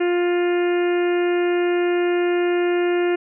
harmonic tone, 351.6 Hz, F4, 12 cents sharp, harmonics 1 / 2 / 3 / 4 / 5 / 6 / 7 / 8, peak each -17 / -29 / -38 / -33 / -33 / -36 / -36 / -38 dBFS, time 0-3.16 s, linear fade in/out 10 ms, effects none

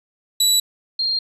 25% pulse / sine tone pair in turn, 3934 / 4209 Hz, B7 / C8, -7 / +9 cents, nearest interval minor second, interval 116 cents, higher second, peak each -10 / -18 dBFS, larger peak first, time 0.4-0.6 / 0.99-1.19 s, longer neither, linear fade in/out 5 ms, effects resampled to 32000 Hz

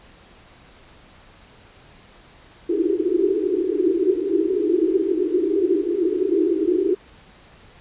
pink band-pass noise, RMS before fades -20 dBFS, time 2.69-6.95 s, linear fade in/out 10 ms, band 320 to 410 Hz, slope 96 dB/octave, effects pink hiss -49 dBFS RMS until 7.8 s + resampled to 8000 Hz

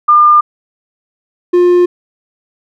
sine / triangle tone pair in turn, 1203 / 354.6 Hz, D6 / F4, +41 / +26 cents, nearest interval octave + major sixth, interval 2115 cents, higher first, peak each -3 dBFS, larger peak neither, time 0.08-0.41 / 1.53-1.86 s, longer neither, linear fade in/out 10 ms, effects none

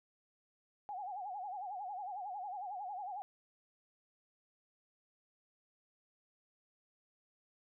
sine tone with vibrato, 778 Hz, G5, 13 cents flat, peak -40 dBFS, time 0.89-3.22 s, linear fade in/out 0 ms, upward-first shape sine, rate 11 Hz, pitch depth 140 cents each way, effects none

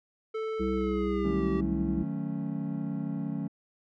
square tone with pitch glide, 440 to 385.3 Hz, A4 to G4, 0 to -30 cents, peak -31 dBFS, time 0.34-1.61 s, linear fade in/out 10 ms, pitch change -230 cents, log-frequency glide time 0.74-1.48 s
harmonic tone, 65.41 Hz, C2, in tune, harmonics 1 / 3 / 5, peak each -35 / -31 / -32 dBFS, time 0.59-2.04 s, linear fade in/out 20 ms
triangle chord, D# half-diminished seventh, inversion none, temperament equal with one note detuned, 153.87 / 185 / 220 / 277.2 Hz, D#3 / F#3 / A3 / C#4, -19 / 0 / 0 / 0 cents, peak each -34 dBFS, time 1.24-3.48 s, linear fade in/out 10 ms
effects low-pass 2000 Hz 12 dB/octave

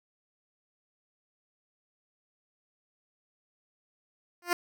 10% pulse tone with exponential growth, 350.2 Hz, F4, 5 cents sharp, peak -13 dBFS, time 4.42-4.53 s, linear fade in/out 2 ms, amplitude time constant 23 ms, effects none

